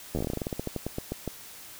slowing click train, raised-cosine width 2 ms, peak -17 dBFS, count 21, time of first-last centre 0.15-1.277 s, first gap 11 ms, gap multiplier 1.15, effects white hiss -46 dBFS RMS until 1.79 s

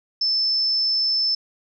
sine tone, 5274 Hz, E8, in tune, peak -18 dBFS, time 0.21-1.35 s, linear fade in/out 5 ms, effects none

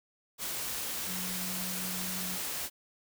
sine tone in noise, 183.6 Hz, F#3, 13 cents flat, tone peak -40 dBFS, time 1.06-2.39 s, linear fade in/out 50 ms, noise white, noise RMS -36 dBFS, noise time 0.38-2.7 s, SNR -7 dB, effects none

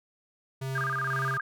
square tone with tremolo, 133.2 Hz, C3, 31 cents sharp, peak -31 dBFS, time 0.61-1.38 s, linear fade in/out 10 ms, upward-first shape sine, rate 2 Hz, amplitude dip 45%
sine tone with vibrato, 1396.9 Hz, F6, in tune, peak -28 dBFS, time 0.75-1.41 s, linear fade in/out 5 ms, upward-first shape square, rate 17 Hz, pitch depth 240 cents each way
effects none

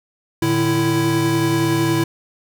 square tone cluster, 114.1 / 150.1 / 331.6 Hz, A#2 / D3 / E4, -37 / +38 / +10 cents, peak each -24 / -23 / -18 dBFS, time 0.42-2.04 s, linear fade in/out 5 ms, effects none

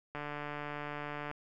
click train, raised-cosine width 0.5 ms, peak -25 dBFS, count 172, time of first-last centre 0.15-1.313 s, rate 147 Hz, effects none

